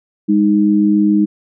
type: tone pair together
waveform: sine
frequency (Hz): 203.9 / 311.1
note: G#3 / D#4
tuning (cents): -32 / 0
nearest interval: perfect fifth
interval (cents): 732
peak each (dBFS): -12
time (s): 0.28-1.26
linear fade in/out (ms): 20
effects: none